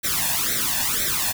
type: noise with flanger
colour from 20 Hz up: white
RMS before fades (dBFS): -23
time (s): 0.03-1.33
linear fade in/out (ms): 20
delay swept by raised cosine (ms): 0.51 to 1.17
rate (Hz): 2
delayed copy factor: +0.9
effects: none